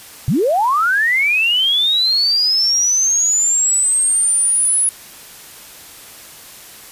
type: linear sweep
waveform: sine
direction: up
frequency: 106.7 to 10400 Hz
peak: -12 dBFS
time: 0.28-4.89 s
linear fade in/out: 0 ms
effects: white hiss -38 dBFS RMS until 6.91 s + resampled to 32000 Hz